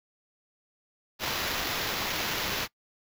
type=noise with sample-and-hold; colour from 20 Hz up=white; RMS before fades=-31 dBFS; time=1.19-2.68 s; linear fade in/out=50 ms; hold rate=8820 Hz; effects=noise-tail reverb RT60 0.1 s tail -22 dB re dry